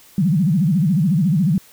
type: tone with vibrato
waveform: sine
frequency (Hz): 171.6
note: F3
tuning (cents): -30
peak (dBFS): -13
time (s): 0.18-1.58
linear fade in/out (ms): 2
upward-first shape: sine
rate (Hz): 14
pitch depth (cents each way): 290
effects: white hiss -48 dBFS RMS until 1.72 s